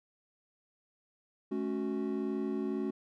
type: chord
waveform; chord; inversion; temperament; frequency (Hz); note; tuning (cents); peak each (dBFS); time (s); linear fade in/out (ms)
triangle; F# minor; first; equal with one note detuned; 215.3 / 277.2 / 370; A3 / C#4 / F#4; -37 / 0 / 0; -34; 1.51-2.91; 10
effects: none